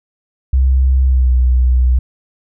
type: tone with pitch glide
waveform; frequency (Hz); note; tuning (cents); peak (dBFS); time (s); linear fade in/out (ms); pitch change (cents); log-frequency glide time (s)
sine; 65.41 to 62.56; C2 to B1; 0 to +23; -8; 0.53-1.99; 5; -77; 1.05-1.31
effects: none